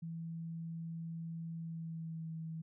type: tone with pitch glide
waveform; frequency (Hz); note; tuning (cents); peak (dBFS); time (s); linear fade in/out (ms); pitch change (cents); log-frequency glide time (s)
sine; 165 to 161.51; E3 to E3; +2 to -35; -40; 0.02-2.62; 10; -37; 1.57-2.33
effects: none